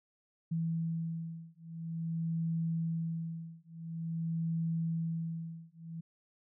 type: beating tone pair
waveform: sine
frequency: 164.3 / 164.78 Hz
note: E3 / E3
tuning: -5 / 0 cents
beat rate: 0.48 Hz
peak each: -36 / -36 dBFS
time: 0.51-6.01 s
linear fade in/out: 10 ms
effects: none